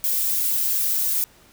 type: noise with flanger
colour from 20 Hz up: violet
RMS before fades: -22 dBFS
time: 0.04-1.24 s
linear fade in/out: 0 ms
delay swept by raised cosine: 1.8 to 3.1 ms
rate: 2.8 Hz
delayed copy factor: +1
effects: pink hiss -53 dBFS RMS until 1.52 s

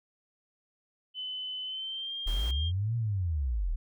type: tone with pitch glide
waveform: sine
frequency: 3025 to 3205 Hz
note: F#7 to G7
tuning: +38 to +38 cents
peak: -34 dBFS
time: 1.14-2.72 s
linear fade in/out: 50 ms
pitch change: +100 cents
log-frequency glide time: 1.64-2.15 s
type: linear two-way sweep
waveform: sine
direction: up then down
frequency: 34.13 to 119.1 to 34.13 Hz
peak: -27 dBFS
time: 2.26-3.76 s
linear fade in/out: 10 ms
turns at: 2.96 s
type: noise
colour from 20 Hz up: pink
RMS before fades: -45 dBFS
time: 2.27-2.51 s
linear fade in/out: 2 ms
effects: none

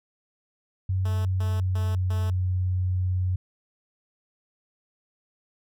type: tone with pitch glide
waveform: sine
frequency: 94 to 91.8 Hz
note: F#2 to F#2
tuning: +28 to -13 cents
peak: -22 dBFS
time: 0.89-3.36 s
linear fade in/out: 5 ms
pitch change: -41 cents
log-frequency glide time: 1.1-2.2 s
type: tone bursts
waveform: 10% pulse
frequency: 217.8 Hz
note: A3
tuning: 17 cents flat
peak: -29 dBFS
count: 4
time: 1.05-2.3 s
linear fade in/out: 2 ms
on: 200 ms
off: 150 ms
effects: none

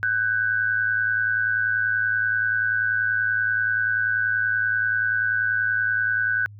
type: tone pair together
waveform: sine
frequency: 1500 / 1610.4 Hz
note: F#6 / G6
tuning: +23 / +46 cents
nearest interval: minor second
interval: 123 cents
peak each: -21 / -25 dBFS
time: 0.03-6.46 s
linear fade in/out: 0 ms
effects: added 103 Hz sine -40 dBFS peak until 6.59 s

